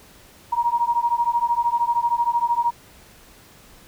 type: beating tone pair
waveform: sine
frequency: 940 / 953 Hz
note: A#5 / A#5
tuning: +14 / +38 cents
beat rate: 13 Hz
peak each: -21 dBFS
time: 0.52-2.71 s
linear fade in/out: 10 ms
effects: pink hiss -49 dBFS RMS until 3.87 s